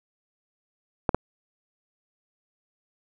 clicks, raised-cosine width 1 ms, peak -6 dBFS, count 2, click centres 1.092 / 1.146 s, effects none

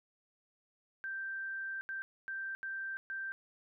sine tone bursts at uneven times, 1568 Hz, G6, in tune, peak -37 dBFS, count 5, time 1.04-1.81 / 1.89-2.02 / 2.28-2.55 / 2.63-2.97 / 3.1-3.32 s, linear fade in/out 0 ms, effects none

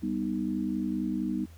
sine chord, G augmented, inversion none, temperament equal, 196 / 246.9 / 311.1 Hz, G3 / B3 / D#4, 0 / 0 / 0 cents, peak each -32 dBFS, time 0.02-1.46 s, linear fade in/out 20 ms, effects added 82 Hz sine -47 dBFS peak until 1.57 s + pink hiss -59 dBFS RMS until 1.57 s

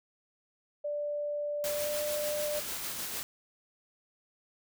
sine tone with pitch glide, 587.3 to 595.2 Hz, D5 to D5, 0 to +23 cents, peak -31 dBFS, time 0.84-2.6 s, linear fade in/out 10 ms, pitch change +23 cents, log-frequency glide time 1.62-2.01 s
white noise with tremolo, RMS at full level -36 dBFS, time 1.64-3.23 s, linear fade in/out 0 ms, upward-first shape sine, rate 6.7 Hz, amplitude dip 30%
effects none

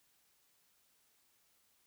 silence, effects white hiss -73 dBFS RMS until 1.86 s

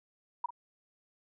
sine tone with echo, 958 Hz, A#5, 47 cents sharp, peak -28 dBFS, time 0.44-0.46 s, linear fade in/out 5 ms, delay 46 ms, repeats 1, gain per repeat -14 dB, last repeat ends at 0.506 s, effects none

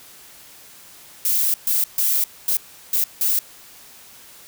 violet noise bursts at uneven times, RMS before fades -19 dBFS, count 6, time 1.25-1.54 / 1.67-1.84 / 1.98-2.24 / 2.48-2.57 / 2.93-3.04 / 3.21-3.39 s, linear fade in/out 2 ms, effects white hiss -45 dBFS RMS until 4.47 s

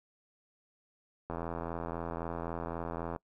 click train, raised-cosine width 1 ms, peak -23 dBFS, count 157, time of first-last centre 1.3-3.162 s, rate 83.8 Hz, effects noise-tail reverb RT60 0.1 s tail -26 dB re dry

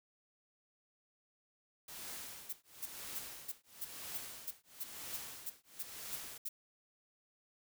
white noise with tremolo, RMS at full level -45 dBFS, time 1.88-6.38 s, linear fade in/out 5 ms, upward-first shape triangle, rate 1 Hz, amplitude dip 100%
violet noise bursts, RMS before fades -40 dBFS, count 13, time 2.49-6.49 s, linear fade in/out 10 ms, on 40 ms, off 290 ms
effects none

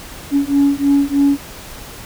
sine beating tone pair, 280 / 283.2 Hz, C#4 / C#4, +18 / +37 cents, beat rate 3.2 Hz, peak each -13 dBFS, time 0.31-1.38 s, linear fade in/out 50 ms, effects tanh soft clip ceiling -6 dBFS + pink hiss -34 dBFS RMS until 2.05 s

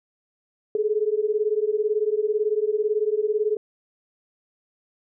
sine beating tone pair, 416.7 / 434.7 Hz, G#4 / A4, +6 / -21 cents, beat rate 18 Hz, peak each -23 dBFS, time 0.75-3.57 s, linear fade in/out 2 ms, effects none

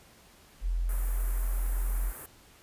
sine tone, 42.9 Hz, F1, 30 cents flat, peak -26 dBFS, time 0.61-2.13 s, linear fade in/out 50 ms
white band-stop noise, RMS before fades -42 dBFS, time 0.89-2.26 s, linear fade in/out 2 ms, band 1800 to 9500 Hz, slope 24 dB/octave
effects pink hiss -57 dBFS RMS until 2.62 s + resampled to 32000 Hz

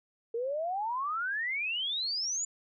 sine exponential sweep, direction up, 450 to 7100 Hz, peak -30 dBFS, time 0.34-2.45 s, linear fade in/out 5 ms, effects none

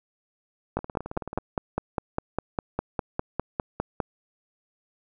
two click trains, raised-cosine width 1 ms, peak -20 / -11 dBFS, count 12 / 17, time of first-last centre 0.79-1.385 / 0.77-4.002 s, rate 18.5 / 4.95 Hz, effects none

